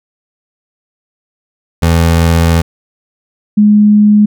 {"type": "tone pair in turn", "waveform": ["25% pulse", "sine"], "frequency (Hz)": [83.2, 209.1], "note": ["E2", "G#3"], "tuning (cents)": [17, 12], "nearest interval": "octave + major third", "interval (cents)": 1595, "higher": "second", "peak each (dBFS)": -3, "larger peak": "neither", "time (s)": [[1.82, 2.62], [3.57, 4.26]], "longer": "first", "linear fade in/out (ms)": 10, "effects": []}